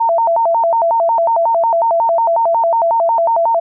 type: tone with vibrato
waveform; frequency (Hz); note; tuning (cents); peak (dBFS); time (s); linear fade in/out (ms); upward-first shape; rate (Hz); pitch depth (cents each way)
sine; 784; G5; 0; -10; 0-3.6; 10; square; 5.5; 270
effects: none